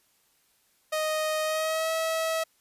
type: tone with pitch glide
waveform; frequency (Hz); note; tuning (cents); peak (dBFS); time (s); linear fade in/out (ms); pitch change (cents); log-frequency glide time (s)
sawtooth; 622 to 646.5; D#5 to E5; -1 to -34; -22; 0.92-2.44; 10; +67; 1.43-1.91
effects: white hiss -67 dBFS RMS until 2.6 s + resampled to 32000 Hz